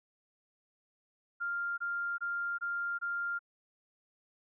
sine tone bursts, 1396.9 Hz, F6, in tune, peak -32 dBFS, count 5, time 1.4-3.392 s, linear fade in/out 20 ms, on 380 ms, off 23 ms, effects none

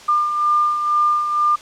sine beating tone pair, 1200 / 1202.1 Hz, D6 / D6, +37 / +40 cents, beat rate 2.1 Hz, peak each -15 / -24 dBFS, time 0.08-1.56 s, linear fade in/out 10 ms, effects white hiss -40 dBFS RMS until 1.61 s + low-pass 6000 Hz 12 dB/octave

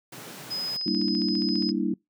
pink high-pass noise, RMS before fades -42 dBFS, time 0.12-0.77 s, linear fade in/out 5 ms, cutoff 120 Hz, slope 96 dB/octave
sine tone, 5040 Hz, D#8, 21 cents sharp, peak -28 dBFS, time 0.5-1.72 s, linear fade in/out 20 ms
click train, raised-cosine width 0.2 ms, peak -28 dBFS, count 17, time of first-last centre 0.61-1.691 s, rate 14.8 Hz
sine chord, E half-diminished seventh, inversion first, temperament equal, 196 / 233.1 / 293.7 / 329.6 Hz, G3 / Bb3 / D4 / E4, 0 / 0 / 0 / 0 cents, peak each -29 dBFS, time 0.86-1.94 s, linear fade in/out 5 ms
effects noise-tail reverb RT60 0.2 s tail -26 dB re dry

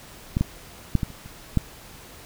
clicks, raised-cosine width 5 ms, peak -9 / -8 / -6 / -12 / -29 / -28 / -6 dBFS, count 7, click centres 0.369 / 0.41 / 0.953 / 1.032 / 1.103 / 1.26 / 1.573 s, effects pink hiss -45 dBFS RMS until 2.25 s

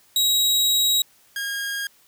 sawtooth tone pair in turn, 3830 / 1627.1 Hz, A#7 / G#6, +46 / -36 cents, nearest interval octave + minor third, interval 1482 cents, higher first, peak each -14 / -22 dBFS, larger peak first, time 0.16-1.02 / 1.36-1.87 s, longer first, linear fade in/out 2 ms, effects white hiss -57 dBFS RMS until 2.07 s

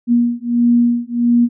sine beating tone pair, 237.8 / 239.3 Hz, A#3 / A#3, +35 / +46 cents, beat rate 1.5 Hz, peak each -14 dBFS, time 0.07-1.49 s, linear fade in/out 50 ms, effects none

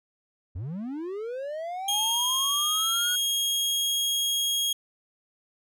triangle linear sweep, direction up, 76.7 to 1480 Hz, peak -29 dBFS, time 0.55-3.16 s, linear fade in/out 10 ms
sawtooth tone with pitch glide, 3244 to 3276 Hz, G#7 to G#7, -41 to -24 cents, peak -21 dBFS, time 1.88-4.73 s, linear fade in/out 5 ms, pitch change +17 cents, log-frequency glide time 2-3.96 s
effects none

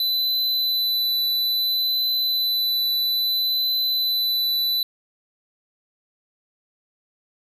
square tone with vibrato, 4000 Hz, B7, 21 cents sharp, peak -20 dBFS, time 0-4.83 s, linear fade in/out 2 ms, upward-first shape triangle, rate 0.6 Hz, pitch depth 10 cents each way, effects none

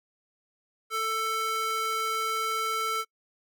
square tone with high-pass filter, 443.2 Hz, A4, 13 cents sharp, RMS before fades -29 dBFS, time 0.9-3.05 s, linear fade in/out 50 ms, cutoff 990 Hz, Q 3.5, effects noise-tail reverb RT60 0.1 s tail -26 dB re dry

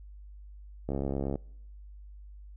click train, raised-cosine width 2 ms, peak -19 dBFS, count 33, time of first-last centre 0.89-1.356 s, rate 68.7 Hz, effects noise-tail reverb RT60 0.8 s tail -26 dB re dry + added 50 Hz sine -45 dBFS peak until 2.56 s

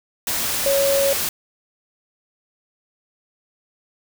sine tone in noise, 554.4 Hz, C#5, in tune, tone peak -16 dBFS, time 0.66-1.13 s, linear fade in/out 2 ms, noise white, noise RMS -23 dBFS, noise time 0.27-1.29 s, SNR +4 dB, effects none

